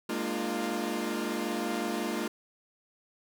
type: chord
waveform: sawtooth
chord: Bb dominant seventh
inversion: third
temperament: equal with one note detuned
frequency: 207.7 / 233.1 / 301.2 / 349.2 Hz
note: Ab3 / Bb3 / D4 / F4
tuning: 0 / 0 / +44 / 0 cents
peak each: -33 / -31 / -33 / -31 dBFS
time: 0.09-2.28 s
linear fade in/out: 5 ms
effects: none